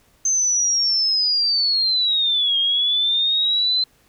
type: linear two-way sweep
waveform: sine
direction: down then up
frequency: 6280 to 3221 to 4082 Hz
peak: -16 dBFS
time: 0.25-3.84 s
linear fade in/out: 5 ms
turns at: 2.58 s
effects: pink hiss -58 dBFS RMS until 4.08 s